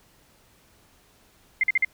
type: tone bursts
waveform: sine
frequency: 2093 Hz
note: C7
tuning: in tune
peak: -17 dBFS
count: 4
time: 1.61-1.848 s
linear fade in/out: 2 ms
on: 25 ms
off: 46 ms
effects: pink hiss -59 dBFS RMS until 1.93 s